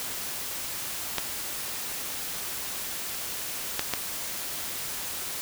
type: clicks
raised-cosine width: 0.2 ms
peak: -8 dBFS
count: 3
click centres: 1.183 / 3.794 / 3.937 s
effects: white hiss -34 dBFS RMS until 5.41 s